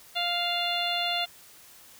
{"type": "harmonic tone", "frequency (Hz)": 698.5, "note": "F5", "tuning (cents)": 0, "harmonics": [1, 2, 3, 4, 5, 6], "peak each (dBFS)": [-31, -37, -37, -31, -31, -35], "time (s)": [0.15, 1.26], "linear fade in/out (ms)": 20, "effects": ["white hiss -52 dBFS RMS until 1.99 s"]}